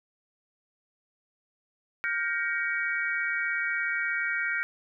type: chord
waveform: sine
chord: G half-diminished seventh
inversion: third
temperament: just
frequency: 1411.2 / 1568 / 1881.6 / 2258 Hz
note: F6 / G6 / Bb6 / Db7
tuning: +18 / 0 / +16 / +31 cents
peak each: -32 dBFS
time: 2.04-4.63 s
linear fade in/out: 0 ms
effects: none